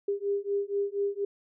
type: beating tone pair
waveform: sine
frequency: 400 / 404.2 Hz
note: G4 / G#4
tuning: +35 / -47 cents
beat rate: 4.2 Hz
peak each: -30 / -30 dBFS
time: 0.08-1.25 s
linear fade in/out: 5 ms
effects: none